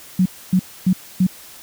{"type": "tone bursts", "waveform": "sine", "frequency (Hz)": 185, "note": "F#3", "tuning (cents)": 0, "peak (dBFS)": -11, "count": 4, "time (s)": [0.19, 1.268], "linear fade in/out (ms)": 5, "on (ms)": 67, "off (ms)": 270, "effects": ["white hiss -41 dBFS RMS until 1.62 s"]}